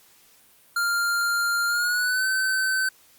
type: tone with pitch glide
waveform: square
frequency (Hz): 1396.9 to 1532.2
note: F6 to G6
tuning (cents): 0 to -40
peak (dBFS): -22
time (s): 0.76-2.89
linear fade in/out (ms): 5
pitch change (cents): +160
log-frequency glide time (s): 1.67-2.27
effects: white hiss -56 dBFS RMS until 3.18 s + Opus 48 kbps